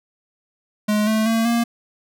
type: tone with pitch steps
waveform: square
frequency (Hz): 210.7 / 218.3 / 226.1 / 234.2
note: G#3 / A3 / A3 / A#3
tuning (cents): +25 / -13 / +47 / +8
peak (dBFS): -17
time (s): 0.88-1.64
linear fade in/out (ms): 10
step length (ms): 190
effects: none